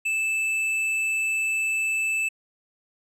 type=tone with tanh clipping; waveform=sine; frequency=2632 Hz; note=E7; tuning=3 cents flat; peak=-24 dBFS; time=0.05-2.29 s; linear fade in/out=10 ms; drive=11 dB; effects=low-pass 12000 Hz 12 dB/octave